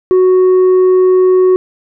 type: tone with tanh clipping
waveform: sine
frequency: 370 Hz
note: F#4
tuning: in tune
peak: -6 dBFS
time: 0.11-1.56 s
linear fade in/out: 0 ms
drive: 3 dB
effects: none